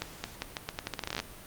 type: accelerating click train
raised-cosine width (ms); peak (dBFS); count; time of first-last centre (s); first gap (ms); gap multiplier
0.2; -15; 18; 0.02-1.2; 220; 0.82
effects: pink hiss -48 dBFS RMS until 1.46 s + Opus 48 kbps